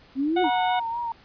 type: exponential two-way sweep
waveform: sine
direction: up then down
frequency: 257.4 to 370 to 257.4 Hz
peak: -21 dBFS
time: 0.15-0.5 s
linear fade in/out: 50 ms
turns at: 0.42 s
type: harmonic tone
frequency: 734 Hz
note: F#5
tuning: 14 cents flat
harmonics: 1 / 2 / 3 / 4 / 5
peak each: -22 / -33 / -34 / -38 / -36 dBFS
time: 0.36-0.8 s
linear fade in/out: 10 ms
type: tone with vibrato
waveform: sine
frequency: 932.3 Hz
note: A#5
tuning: in tune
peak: -26 dBFS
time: 0.44-1.12 s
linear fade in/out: 2 ms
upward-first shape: sine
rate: 4 Hz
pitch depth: 40 cents each way
effects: pink hiss -53 dBFS RMS until 1.24 s + resampled to 11025 Hz